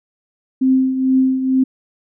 sine tone with tremolo, 261.6 Hz, C4, in tune, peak -9 dBFS, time 0.61-1.64 s, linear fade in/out 10 ms, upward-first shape triangle, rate 2.2 Hz, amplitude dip 65%, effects none

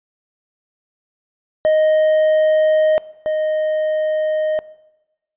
triangle tone pair in turn, 622.3 / 620 Hz, D#5 / D#5, 0 / -6 cents, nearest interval unison, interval 6 cents, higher first, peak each -9 / -14 dBFS, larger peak first, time 1.65-2.98 / 3.26-4.59 s, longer neither, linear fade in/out 0 ms, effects noise-tail reverb RT60 1.0 s tail -20 dB re dry + resampled to 8000 Hz

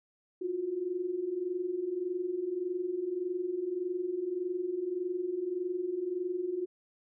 sine tone pair together, 342.4 / 364.1 Hz, F4 / F#4, -34 / -28 cents, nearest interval minor second, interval 106 cents, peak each -37 / -32 dBFS, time 0.41-6.66 s, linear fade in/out 10 ms, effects none

